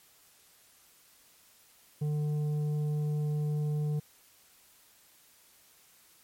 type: tone with tanh clipping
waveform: sine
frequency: 149.6 Hz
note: D3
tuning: 32 cents sharp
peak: -29 dBFS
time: 2.01-4 s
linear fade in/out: 10 ms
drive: 7 dB
effects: white hiss -61 dBFS RMS until 6.23 s + MP3 64 kbps